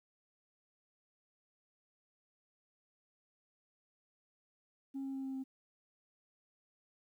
sine tone with pitch steps, 271.6 / 269.9 / 268.2 / 266.5 / 264.8 Hz, C#4 / C#4 / C4 / C4 / C4, -35 / -46 / +43 / +32 / +21 cents, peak -36 dBFS, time 4.94-5.44 s, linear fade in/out 20 ms, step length 100 ms, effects tanh soft clip ceiling -36 dBFS + 12-bit

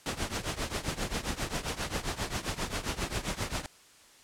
pink noise with tremolo, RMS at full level -30 dBFS, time 0.06-3.66 s, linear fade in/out 0 ms, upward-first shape triangle, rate 7.5 Hz, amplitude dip 90%, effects white hiss -57 dBFS RMS until 4.23 s + low-pass 9000 Hz 12 dB/octave

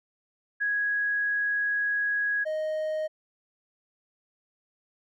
sine / triangle tone pair in turn, 1661.2 / 622.2 Hz, G#6 / D#5, 0 / 0 cents, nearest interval octave + perfect fourth, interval 1700 cents, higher first, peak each -24 / -25 dBFS, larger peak first, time 0.6-2.45 / 2.45-3.08 s, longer first, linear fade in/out 20 ms, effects none

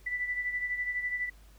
sine beating tone pair, 1976 / 1988 Hz, B6 / B6, 0 / +11 cents, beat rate 12 Hz, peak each -31 / -38 dBFS, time 0.06-1.3 s, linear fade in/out 10 ms, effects added 50 Hz sine -53 dBFS peak until 1.58 s + pink hiss -62 dBFS RMS until 1.58 s

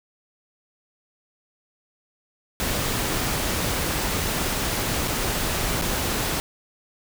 pink noise with dropouts, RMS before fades -25 dBFS, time 2.6-6.4 s, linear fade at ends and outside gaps 0 ms, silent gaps 5.076-5.08 / 5.814-5.821 s, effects none

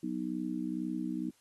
harmonic tone, 62.1 Hz, B1, 10 cents sharp, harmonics 3 / 4 / 5, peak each -39 / -37 / -36 dBFS, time 0.03-1.3 s, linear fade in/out 5 ms, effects white hiss -68 dBFS RMS until 1.4 s + AAC 32 kbps

